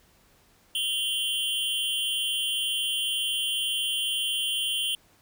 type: tone with amplitude modulation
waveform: square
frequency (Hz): 3084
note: G7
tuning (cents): -29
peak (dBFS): -22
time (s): 0.75-4.95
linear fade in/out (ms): 2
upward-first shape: sine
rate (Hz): 278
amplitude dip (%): 95
effects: pink hiss -61 dBFS RMS until 5.21 s